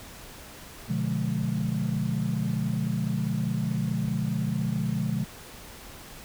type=chord; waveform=sine; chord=B diminished seventh; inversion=none; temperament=just; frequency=123.47 / 148.16 / 177.8 / 213.4 Hz; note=B2 / D3 / F3 / Ab3; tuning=0 / +16 / +31 / +47 cents; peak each=-30 dBFS; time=0.88-5.25 s; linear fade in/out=20 ms; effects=tanh soft clip ceiling -16 dBFS + pink hiss -45 dBFS RMS until 6.24 s